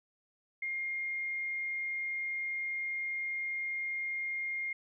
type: tone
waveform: sine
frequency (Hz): 2125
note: C7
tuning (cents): +26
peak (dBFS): -33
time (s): 0.62-4.73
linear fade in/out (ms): 5
effects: none